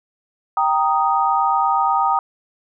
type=chord; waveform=sine; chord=Eb major; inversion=first; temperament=equal; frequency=784 / 932.3 / 1244.5 Hz; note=G5 / Bb5 / Eb6; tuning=0 / 0 / 0 cents; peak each=-19 dBFS; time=0.57-2.19 s; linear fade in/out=2 ms; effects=none